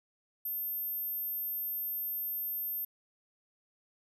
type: tone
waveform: sine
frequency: 13290 Hz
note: G#9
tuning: in tune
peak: -33 dBFS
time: 0.45-2.85 s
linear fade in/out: 5 ms
effects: none